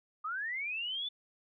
sine linear sweep, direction up, 1200 to 3532 Hz, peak -34 dBFS, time 0.24-1.09 s, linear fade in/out 10 ms, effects none

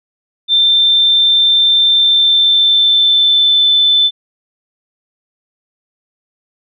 sine tone with pitch glide, 3570 to 3523 Hz, A7 to A7, +24 to +1 cents, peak -7 dBFS, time 0.48-4.11 s, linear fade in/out 50 ms, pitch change -23 cents, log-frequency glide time 1.92-3.68 s, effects none

